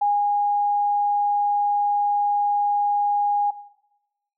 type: tone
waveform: sine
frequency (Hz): 820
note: G#5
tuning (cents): -22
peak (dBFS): -17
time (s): 0.01-3.51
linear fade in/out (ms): 10
effects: noise-tail reverb RT60 1.0 s tail -18 dB re dry